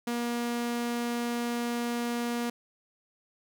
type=tone; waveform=sawtooth; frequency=238.1 Hz; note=A#3; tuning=37 cents sharp; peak=-25 dBFS; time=0.07-2.5 s; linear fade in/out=5 ms; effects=none